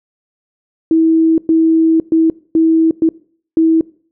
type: tone bursts at uneven times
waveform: sine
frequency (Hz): 323.9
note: E4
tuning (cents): -30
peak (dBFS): -7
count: 6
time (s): 0.91-1.38 / 1.49-2 / 2.12-2.3 / 2.55-2.91 / 3.02-3.09 / 3.57-3.81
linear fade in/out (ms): 2
effects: noise-tail reverb RT60 0.5 s tail -22 dB re dry